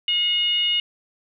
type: tone with frequency modulation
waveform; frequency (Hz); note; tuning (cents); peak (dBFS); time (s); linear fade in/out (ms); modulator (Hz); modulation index
sine; 2882; F#7; -46; -18; 0.08-0.8; 2; 721; 0.46
effects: none